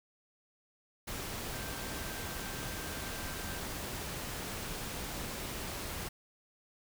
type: tone in noise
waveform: sine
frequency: 1568 Hz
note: G6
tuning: in tune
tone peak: -49 dBFS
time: 1.53-3.6 s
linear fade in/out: 10 ms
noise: pink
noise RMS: -40 dBFS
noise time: 1.07-6.09 s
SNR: -12 dB
effects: none